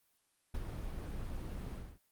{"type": "noise with ADSR envelope", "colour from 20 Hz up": "brown", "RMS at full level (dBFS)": -36, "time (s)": [0.54, 1.99], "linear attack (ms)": 8, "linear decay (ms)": 33, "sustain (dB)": -5, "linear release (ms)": 260, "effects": ["white hiss -75 dBFS RMS until 2.11 s", "Opus 32 kbps"]}